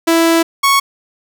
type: tone pair in turn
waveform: sawtooth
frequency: 330.9 / 1107.2 Hz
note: E4 / C#6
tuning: +7 / -2 cents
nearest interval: octave + major sixth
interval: 2091 cents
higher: second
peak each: -5 dBFS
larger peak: neither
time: 0.07-0.43 / 0.63-0.8 s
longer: first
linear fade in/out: 10 ms
effects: none